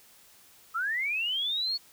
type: linear sweep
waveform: sine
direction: up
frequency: 1263 to 4435 Hz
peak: -27 dBFS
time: 0.74-1.78 s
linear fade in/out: 20 ms
effects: white hiss -57 dBFS RMS until 1.92 s